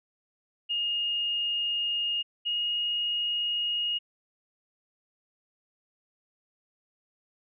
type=tone pair in turn; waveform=sine; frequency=2846 / 2869 Hz; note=F7 / F7; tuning=+32 / +46 cents; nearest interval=unison; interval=14 cents; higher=second; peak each=-26 dBFS; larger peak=neither; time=0.69-2.23 / 2.45-3.99 s; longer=neither; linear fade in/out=20 ms; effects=none